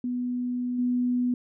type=tone with level steps; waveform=sine; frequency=246.9 Hz; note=B3; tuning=in tune; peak=-26 / -22 dBFS; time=0.04-1.34 s; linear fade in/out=2 ms; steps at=0.78 s; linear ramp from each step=10 ms; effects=none